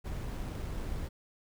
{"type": "noise with sample-and-hold", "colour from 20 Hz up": "brown", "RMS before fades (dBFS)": -37, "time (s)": [0.04, 1.09], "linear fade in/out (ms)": 20, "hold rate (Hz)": 8820, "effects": []}